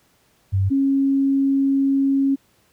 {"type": "tone pair in turn", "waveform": "sine", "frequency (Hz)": [96.7, 273.5], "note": ["G2", "C#4"], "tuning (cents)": [-23, -23], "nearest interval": "octave + tritone", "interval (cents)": 1800, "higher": "second", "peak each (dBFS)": -15, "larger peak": "neither", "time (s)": [[0.52, 0.7], [0.7, 2.36]], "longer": "second", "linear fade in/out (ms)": 20, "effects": ["pink hiss -60 dBFS RMS until 2.72 s", "high-pass 60 Hz 12 dB/octave"]}